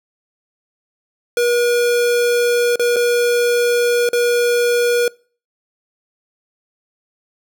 square tone with dropouts, 480.4 Hz, B4, 48 cents flat, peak -14 dBFS, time 1.37-5.08 s, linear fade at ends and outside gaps 2 ms, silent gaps 2.758-2.795 / 2.961-2.965 / 4.09-4.131 s, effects noise-tail reverb RT60 0.4 s tail -24 dB re dry

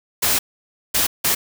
white noise bursts at uneven times, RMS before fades -18 dBFS, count 3, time 0.22-0.39 / 0.94-1.07 / 1.24-1.35 s, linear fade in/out 10 ms, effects none

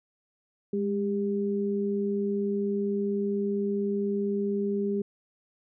sine tone pair together, 204.3 / 400 Hz, G#3 / G4, -28 / +35 cents, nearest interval octave, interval 1163 cents, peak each -28 dBFS, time 0.73-5.02 s, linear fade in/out 5 ms, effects none

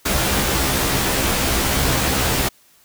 pink noise with comb filter, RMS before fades -19 dBFS, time 0.05-2.49 s, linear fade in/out 10 ms, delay 15 ms, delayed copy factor +0.8, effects white hiss -54 dBFS RMS until 2.84 s

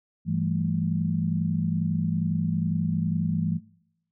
sine tone cluster, 101.3 / 166.4 / 196.3 / 218.6 Hz, G#2 / E3 / G3 / A3, -43 / +17 / +3 / -11 cents, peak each -32 / -25 / -32 / -31 dBFS, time 0.25-3.6 s, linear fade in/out 50 ms, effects noise-tail reverb RT60 0.8 s tail -24 dB re dry

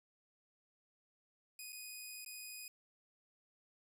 10% pulse tone with dropouts, 2489 Hz, D#7, in tune, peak -38 dBFS, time 1.59-2.68 s, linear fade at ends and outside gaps 2 ms, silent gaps 1.723-1.728 / 2.248-2.261 s, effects none

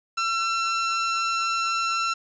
sawtooth tone, 1348 Hz, E6, 38 cents sharp, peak -19 dBFS, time 0.17-2.14 s, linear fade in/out 10 ms, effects resampled to 16000 Hz + 8-bit

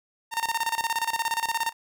sawtooth tone with tremolo, 915 Hz, A#5, 32 cents flat, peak -19 dBFS, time 0.31-1.73 s, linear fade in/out 50 ms, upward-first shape square, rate 17 Hz, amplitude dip 80%, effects none

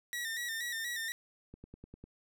sawtooth tone with vibrato, 1864.7 Hz, A#6, in tune, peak -32 dBFS, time 0.13-1.12 s, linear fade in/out 0 ms, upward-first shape square, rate 4.2 Hz, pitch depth 55 cents each way
click train, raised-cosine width 3 ms, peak -36 dBFS, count 6, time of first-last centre 1.54-2.04 s, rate 10 Hz
effects none

